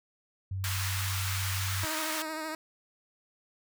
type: tone with pitch glide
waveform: sine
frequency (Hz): 95.4 to 96.01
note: G2 to G2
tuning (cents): -47 to -35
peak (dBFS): -31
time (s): 0.51-1.85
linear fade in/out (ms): 5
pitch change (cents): +12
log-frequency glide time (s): 0.7-1.64
type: high-pass noise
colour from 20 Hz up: pink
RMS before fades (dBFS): -35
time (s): 0.64-2.22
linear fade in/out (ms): 0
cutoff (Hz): 1100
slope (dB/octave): 24
type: tone with vibrato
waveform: 10% pulse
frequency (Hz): 314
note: D#4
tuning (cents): +16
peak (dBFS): -26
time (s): 1.83-2.55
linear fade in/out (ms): 2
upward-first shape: sine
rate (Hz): 13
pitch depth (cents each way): 34
effects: none

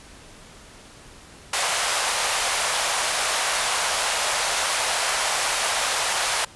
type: high-pass noise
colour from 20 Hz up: pink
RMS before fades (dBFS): -23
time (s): 1.53-6.45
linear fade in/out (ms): 5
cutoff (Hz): 620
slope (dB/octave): 24
effects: pink hiss -46 dBFS RMS until 6.55 s + resampled to 24000 Hz

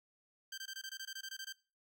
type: tone bursts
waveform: 15% pulse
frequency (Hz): 1568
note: G6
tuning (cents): 0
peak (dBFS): -36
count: 13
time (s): 0.52-1.526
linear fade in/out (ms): 5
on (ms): 58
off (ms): 21
effects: noise-tail reverb RT60 0.3 s tail -19 dB re dry

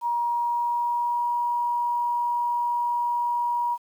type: tone with pitch glide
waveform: sine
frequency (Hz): 950 to 957.7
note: A#5 to A#5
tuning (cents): +33 to +46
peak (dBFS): -22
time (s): 0.01-3.78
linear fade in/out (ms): 50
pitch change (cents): +13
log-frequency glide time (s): 0.29-1.25
effects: 9-bit

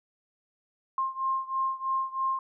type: beating tone pair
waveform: sine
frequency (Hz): 1060 / 1063.1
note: C6 / C6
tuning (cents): +22 / +27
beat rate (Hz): 3.1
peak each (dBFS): -29 / -31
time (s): 0.98-2.39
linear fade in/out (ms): 2
effects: none

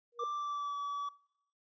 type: tone with exponential growth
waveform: sine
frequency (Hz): 475.3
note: A#4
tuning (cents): +34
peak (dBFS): -33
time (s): 0.12-0.24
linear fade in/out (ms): 5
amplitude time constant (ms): 25
type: tone with pitch glide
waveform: triangle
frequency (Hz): 1178 to 1145.1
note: D6 to D6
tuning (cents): +5 to -44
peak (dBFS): -33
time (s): 0.19-1.09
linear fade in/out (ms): 5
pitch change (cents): -49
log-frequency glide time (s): 0.32-0.77
effects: noise-tail reverb RT60 0.8 s tail -23 dB re dry + resampled to 16000 Hz

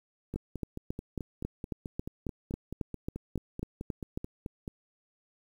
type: two click trains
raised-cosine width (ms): 3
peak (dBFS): -24 / -20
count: 21 / 15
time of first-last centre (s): 0.34-4.678 / 0.36-4.175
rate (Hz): 4.61 / 3.67
effects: 9-bit

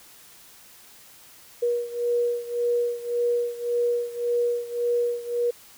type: beating tone pair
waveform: sine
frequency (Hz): 478.4 / 480.2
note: A#4 / B4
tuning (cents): +45 / -49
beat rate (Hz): 1.8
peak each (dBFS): -24 / -27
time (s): 1.62-5.51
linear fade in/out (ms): 10
effects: white hiss -50 dBFS RMS until 5.77 s

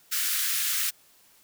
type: high-pass noise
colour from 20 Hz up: white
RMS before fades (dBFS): -27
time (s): 0.11-0.91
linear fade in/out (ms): 20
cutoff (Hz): 1300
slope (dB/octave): 48
effects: white hiss -59 dBFS RMS until 1.43 s

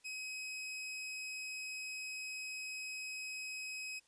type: tone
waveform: sawtooth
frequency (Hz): 2539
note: D#7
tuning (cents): +34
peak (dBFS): -38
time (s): 0.04-4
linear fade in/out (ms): 20
effects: white hiss -71 dBFS RMS until 4.07 s + resampled to 22050 Hz

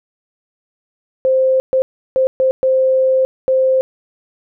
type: tone bursts at uneven times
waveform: sine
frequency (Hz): 523.3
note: C5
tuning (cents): 0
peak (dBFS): -10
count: 6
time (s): 1.25-1.6 / 1.73-1.82 / 2.16-2.27 / 2.4-2.51 / 2.63-3.25 / 3.48-3.81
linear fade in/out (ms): 0
effects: none

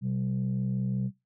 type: tone pair together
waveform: sine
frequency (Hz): 126.7 / 192.39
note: B2 / G3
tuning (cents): +45 / -32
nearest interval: perfect fifth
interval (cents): 723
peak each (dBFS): -28 / -29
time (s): 0.01-1.11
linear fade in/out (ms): 50
effects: noise-tail reverb RT60 0.2 s tail -17 dB re dry + tanh soft clip ceiling -22 dBFS

